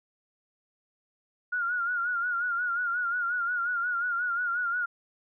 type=tone with vibrato; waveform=sine; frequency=1426 Hz; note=F6; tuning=36 cents sharp; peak=-26 dBFS; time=1.52-4.86 s; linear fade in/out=10 ms; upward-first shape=sine; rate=5.6 Hz; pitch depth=65 cents each way; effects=none